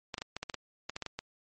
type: clicks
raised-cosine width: 0.2 ms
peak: -19 dBFS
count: 12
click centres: 0.142 / 0.181 / 0.219 / 0.366 / 0.43 / 0.498 / 0.543 / 0.896 / 0.964 / 1.023 / 1.063 / 1.19 s
effects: MP3 32 kbps